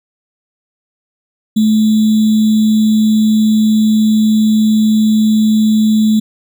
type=tone with sample-and-hold; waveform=sine; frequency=216.6 Hz; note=A3; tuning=27 cents flat; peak=-7 dBFS; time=1.56-6.2 s; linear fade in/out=10 ms; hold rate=3675 Hz; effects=none